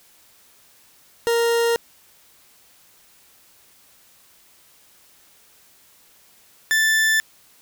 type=tone pair in turn; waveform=40% pulse; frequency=466.4 / 1760.9 Hz; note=A#4 / A6; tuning=+1 / +1 cents; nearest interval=octave + major seventh; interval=2300 cents; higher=second; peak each=-16 / -15 dBFS; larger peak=second; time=1.27-1.76 / 6.71-7.2 s; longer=neither; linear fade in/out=0 ms; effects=white hiss -54 dBFS RMS until 7.61 s